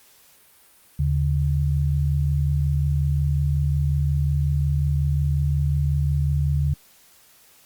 sine tone pair together, 76.8 / 142.32 Hz, D#2 / C#3, -22 / +46 cents, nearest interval major seventh, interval 1068 cents, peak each -21 dBFS, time 0.99-6.74 s, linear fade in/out 5 ms, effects white hiss -54 dBFS RMS until 7.65 s + Opus 48 kbps

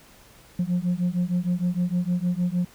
sine beating tone pair, 174.61 / 181.11 Hz, F3 / F#3, 0 / -37 cents, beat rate 6.5 Hz, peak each -23 dBFS, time 0.59-2.65 s, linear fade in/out 5 ms, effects tanh soft clip ceiling -18 dBFS + pink hiss -52 dBFS RMS until 2.74 s

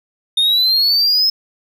triangle exponential sweep, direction up, 3645 to 5200 Hz, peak -10 dBFS, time 0.37-1.3 s, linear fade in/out 5 ms, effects none

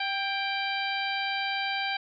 harmonic tone with a mistuned harmonic, 784 Hz, G5, in tune, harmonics 1 / 2 / 3 / 4 / 5 / 6, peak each -32 / -34 / -33 / -36 / -38 / -40 dBFS, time 0-1.97 s, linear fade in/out 5 ms, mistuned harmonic 2, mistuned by +27 cents, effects none

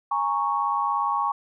sine tone cluster, 825 / 925 / 1108 Hz, G#5 / A#5 / C#6, -12 / -14 / -1 cents, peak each -27 / -28 / -24 dBFS, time 0.11-1.32 s, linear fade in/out 5 ms, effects none

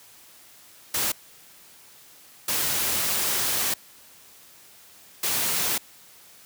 white noise bursts at uneven times, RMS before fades -25 dBFS, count 3, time 0.94-1.12 / 2.48-3.74 / 5.23-5.78 s, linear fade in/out 5 ms, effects white hiss -51 dBFS RMS until 6.45 s + high-pass 60 Hz 12 dB/octave

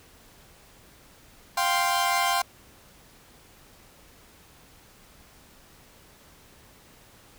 sawtooth chord, F suspended second, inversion none, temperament equal, 698.5 / 784 / 1046.5 Hz, F5 / G5 / C6, 0 / 0 / 0 cents, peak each -24 / -23 / -22 dBFS, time 1.57-2.42 s, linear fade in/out 5 ms, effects pink hiss -54 dBFS RMS until 7.38 s

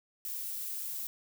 violet noise, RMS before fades -38 dBFS, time 0.25-1.07 s, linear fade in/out 0 ms, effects none

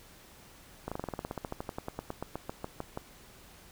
slowing click train, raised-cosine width 1 ms, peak -21 dBFS, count 25, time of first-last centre 0.88-2.974 s, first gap 36 ms, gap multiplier 1.07, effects pink hiss -55 dBFS RMS until 3.71 s

